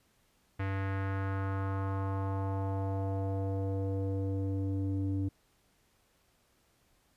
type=tone with low-pass filter sweep; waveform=square; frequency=97.1 Hz; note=G2; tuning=16 cents flat; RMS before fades=-33 dBFS; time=0.59-5.29 s; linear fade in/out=10 ms; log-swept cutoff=2000 to 290 Hz; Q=2.3; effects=pink hiss -70 dBFS RMS until 7.16 s + resampled to 32000 Hz